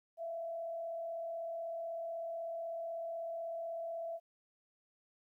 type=tone with frequency modulation; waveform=sine; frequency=668 Hz; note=E5; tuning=23 cents sharp; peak=-38 dBFS; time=0.17-4.2 s; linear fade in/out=50 ms; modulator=36.1 Hz; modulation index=0.38; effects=13-bit